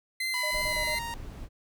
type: tone with vibrato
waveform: 30% pulse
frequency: 2052 Hz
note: C7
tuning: 34 cents flat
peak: -26 dBFS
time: 0.2-0.99 s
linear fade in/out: 5 ms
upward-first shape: sine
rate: 2.9 Hz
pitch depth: 17 cents each way
type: tone with pitch glide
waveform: sawtooth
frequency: 987.8 to 932.4 Hz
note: B5 to A#5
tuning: 0 to 0 cents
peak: -30 dBFS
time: 0.34-1.14 s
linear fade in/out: 0 ms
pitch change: -100 cents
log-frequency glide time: 0.64-1 s
type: tone bursts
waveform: sine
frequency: 611 Hz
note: D#5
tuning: 32 cents flat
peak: -34 dBFS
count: 5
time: 0.43-0.95 s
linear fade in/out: 5 ms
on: 80 ms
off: 30 ms
type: noise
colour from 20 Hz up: brown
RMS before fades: -40 dBFS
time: 0.5-1.49 s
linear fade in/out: 50 ms
effects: none